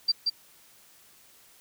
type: tone with echo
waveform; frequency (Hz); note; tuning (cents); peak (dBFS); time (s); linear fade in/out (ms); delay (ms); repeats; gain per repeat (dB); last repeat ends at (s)
sine; 4699; D8; 0; -19; 0.08-0.12; 10; 180; 1; -3; 0.3
effects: white hiss -57 dBFS RMS until 1.6 s